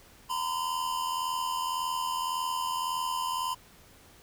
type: tone pair together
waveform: square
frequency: 937.2 / 1019 Hz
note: A#5 / C6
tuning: +9 / -46 cents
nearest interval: minor second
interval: 145 cents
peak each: -36 / -31 dBFS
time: 0.29-3.55 s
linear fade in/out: 20 ms
effects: pink hiss -56 dBFS RMS until 4.22 s